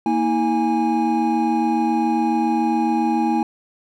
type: tone cluster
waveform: triangle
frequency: 233.8 / 321 / 826 Hz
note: A#3 / E4 / G#5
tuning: +5 / -46 / -10 cents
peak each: -19 dBFS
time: 0.06-3.43 s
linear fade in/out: 2 ms
effects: none